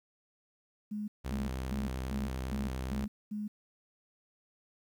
sine tone bursts, 210 Hz, G#3, 19 cents sharp, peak -34 dBFS, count 7, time 0.91-3.48 s, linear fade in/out 10 ms, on 170 ms, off 230 ms
sawtooth tone with vibrato, 64.7 Hz, C2, 19 cents flat, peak -31 dBFS, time 1.24-3.06 s, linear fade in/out 20 ms, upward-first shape triangle, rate 9.9 Hz, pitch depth 27 cents each way
effects 11-bit

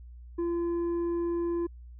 sine tone with tanh clipping, 342 Hz, F4, 36 cents flat, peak -28 dBFS, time 0.38-1.67 s, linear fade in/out 10 ms, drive 5 dB, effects added 60 Hz sine -44 dBFS peak until 1.99 s

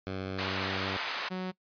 10% pulse tone with pitch glide, 95 to 95.77 Hz, F#2 to G2, +46 to -40 cents, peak -26 dBFS, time 0.07-0.97 s, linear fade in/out 0 ms, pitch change +14 cents, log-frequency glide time 0.49-0.72 s
pink band-pass noise, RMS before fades -35 dBFS, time 0.38-1.29 s, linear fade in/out 10 ms, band 910 to 4500 Hz, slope 12 dB/octave
sawtooth tone, 185 Hz, F#3, in tune, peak -29 dBFS, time 1.3-1.52 s, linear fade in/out 20 ms
effects noise-tail reverb RT60 0.1 s tail -23 dB re dry + resampled to 11025 Hz

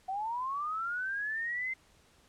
sine linear sweep, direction up, 740 to 2093 Hz, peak -32 dBFS, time 0.08-1.74 s, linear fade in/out 10 ms, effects pink hiss -64 dBFS RMS until 2.28 s + low-pass 10000 Hz 12 dB/octave

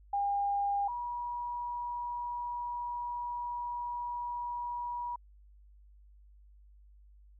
sine tone pair in turn, 805 / 964.2 Hz, G5 / B5, +46 / -42 cents, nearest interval minor third, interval 312 cents, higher second, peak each -28 / -34 dBFS, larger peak first, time 0.13-0.88 / 0.88-5.16 s, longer second, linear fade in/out 5 ms, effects added 50 Hz sine -55 dBFS peak until 7.39 s

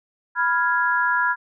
sine chord, F diminished, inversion second, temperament equal, 987.8 / 1396.9 / 1661.2 Hz, Cb6 / F6 / Ab6, 0 / 0 / 0 cents, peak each -22 dBFS, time 0.35-1.36 s, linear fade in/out 50 ms, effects none

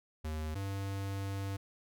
square tone pair in turn, 77.78 / 98.19 Hz, D#2 / G2, 0 / +3 cents, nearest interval major third, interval 403 cents, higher second, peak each -36 / -36 dBFS, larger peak neither, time 0.24-0.55 / 0.55-1.57 s, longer second, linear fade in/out 10 ms, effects none

